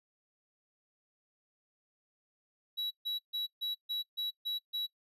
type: tone bursts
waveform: triangle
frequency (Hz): 3900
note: B7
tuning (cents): -23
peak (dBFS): -31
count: 8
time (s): 2.77-4.87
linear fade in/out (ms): 20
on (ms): 140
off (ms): 140
effects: noise-tail reverb RT60 0.1 s tail -19 dB re dry + resampled to 32000 Hz